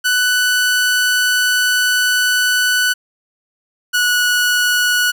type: tone pair in turn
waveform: sawtooth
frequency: 1490 / 1468.6 Hz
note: F#6 / F#6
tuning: +12 / -13 cents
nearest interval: unison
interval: 25 cents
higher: first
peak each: -9 dBFS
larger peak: neither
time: 0.04-2.94 / 3.93-5.12 s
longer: first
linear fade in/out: 20 ms
effects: none